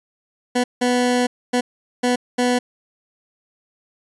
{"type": "tone bursts at uneven times", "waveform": "20% pulse", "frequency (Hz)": 246.9, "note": "B3", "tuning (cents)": 0, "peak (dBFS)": -11, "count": 5, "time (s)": [[0.55, 0.64], [0.81, 1.27], [1.53, 1.61], [2.03, 2.16], [2.38, 2.59]], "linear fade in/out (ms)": 10, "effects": ["resampled to 24000 Hz"]}